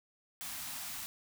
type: band-stop noise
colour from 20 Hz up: white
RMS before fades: -42 dBFS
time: 0.41-1.06 s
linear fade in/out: 0 ms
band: 310 to 620 Hz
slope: 96 dB/octave
effects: none